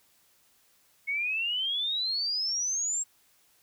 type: exponential sweep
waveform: sine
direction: up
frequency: 2182 to 7630 Hz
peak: -27 dBFS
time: 1.07-3.04 s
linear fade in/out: 20 ms
effects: white hiss -65 dBFS RMS until 3.62 s